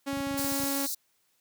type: tone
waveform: sawtooth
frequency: 277.2 Hz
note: C#4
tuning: in tune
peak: -26 dBFS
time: 0.06-0.87 s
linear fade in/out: 20 ms
type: clicks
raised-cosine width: 5 ms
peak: -28 dBFS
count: 11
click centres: 0.13 / 0.171 / 0.204 / 0.269 / 0.31 / 0.342 / 0.394 / 0.446 / 0.52 / 0.6 / 0.635 s
type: high-pass noise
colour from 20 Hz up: white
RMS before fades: -33 dBFS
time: 0.37-0.95 s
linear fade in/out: 10 ms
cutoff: 3800 Hz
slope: 96 dB/octave
effects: white hiss -71 dBFS RMS until 1.4 s + high-pass 80 Hz 12 dB/octave